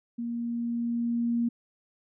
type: tone with level ramp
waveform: sine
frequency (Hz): 235.4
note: A#3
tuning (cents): +17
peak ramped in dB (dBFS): -30 to -23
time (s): 0.18-1.49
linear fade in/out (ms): 10
effects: none